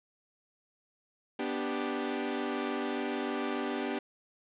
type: chord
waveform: sawtooth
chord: G major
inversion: first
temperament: equal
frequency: 246.9 / 293.7 / 392 Hz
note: B3 / D4 / G4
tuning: 0 / 0 / 0 cents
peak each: -32 dBFS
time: 1.39-3.99 s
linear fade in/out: 5 ms
effects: resampled to 8000 Hz + 9-bit